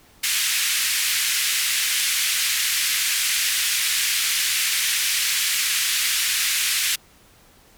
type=band-pass noise; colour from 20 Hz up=pink; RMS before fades=-22 dBFS; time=0.23-6.96 s; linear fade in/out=10 ms; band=1900 to 14000 Hz; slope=24 dB/octave; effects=pink hiss -53 dBFS RMS until 7.77 s